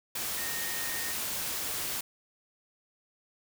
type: tone in noise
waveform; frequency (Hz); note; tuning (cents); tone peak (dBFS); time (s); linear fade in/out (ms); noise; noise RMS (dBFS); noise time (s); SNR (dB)
sine; 1849; A#6; -15; -39; 0.38-1.13; 5; white; -34; 0.15-2.01; -8
effects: none